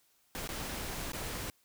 pink noise with dropouts, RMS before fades -39 dBFS, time 0.35-1.5 s, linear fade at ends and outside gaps 0 ms, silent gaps 0.475-0.49 / 1.119-1.133 s, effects white hiss -70 dBFS RMS until 1.64 s

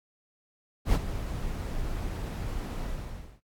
brown noise with ADSR envelope, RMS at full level -20 dBFS, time 0.85-3.41 s, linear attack 84 ms, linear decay 47 ms, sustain -13 dB, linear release 590 ms, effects noise-tail reverb RT60 0.1 s tail -22 dB re dry + AAC 64 kbps

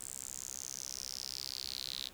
sawtooth tone with high-pass filter sweep, 65.41 Hz, C2, in tune, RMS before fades -43 dBFS, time 0-2.09 s, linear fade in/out 10 ms, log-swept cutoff 8000 to 3800 Hz, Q 6, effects pink hiss -58 dBFS RMS until 2.13 s

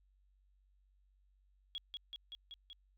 sine tone with echo, 3322 Hz, G#7, in tune, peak -39 dBFS, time 1.75-1.78 s, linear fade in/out 0 ms, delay 190 ms, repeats 5, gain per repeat -2 dB, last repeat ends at 2.73 s, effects added 48 Hz sine -68 dBFS peak until 2.97 s

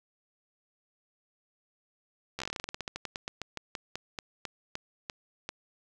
slowing click train, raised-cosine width 0.2 ms, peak -18 dBFS, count 28, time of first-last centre 2.39-5.49 s, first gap 13 ms, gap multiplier 1.14, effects none

